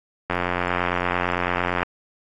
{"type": "click train", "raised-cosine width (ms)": 0.5, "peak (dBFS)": -7, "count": 137, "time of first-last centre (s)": [0.3, 1.83], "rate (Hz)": 88.9, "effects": ["AAC 48 kbps"]}